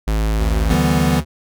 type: tone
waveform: square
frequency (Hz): 53.7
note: A1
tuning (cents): -41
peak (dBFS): -16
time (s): 0.07-0.75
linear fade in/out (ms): 10
type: tone with pitch glide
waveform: square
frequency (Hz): 74 to 74.69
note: D2 to D2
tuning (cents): +14 to +30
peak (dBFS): -22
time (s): 0.37-1.25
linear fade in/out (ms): 50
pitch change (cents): +16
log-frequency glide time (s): 0.59-1.09
type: chord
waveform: square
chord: E minor seventh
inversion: third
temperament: equal with one note detuned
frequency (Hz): 146.83 / 164.81 / 196 / 248.4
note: D3 / E3 / G3 / B3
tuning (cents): 0 / 0 / 0 / +10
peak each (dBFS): -21 / -19 / -23 / -20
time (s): 0.69-1.21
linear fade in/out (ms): 20
effects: none